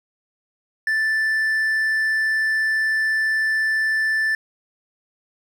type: tone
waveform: triangle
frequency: 1762 Hz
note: A6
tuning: 2 cents sharp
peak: -16 dBFS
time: 0.87-4.35 s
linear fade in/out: 2 ms
effects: none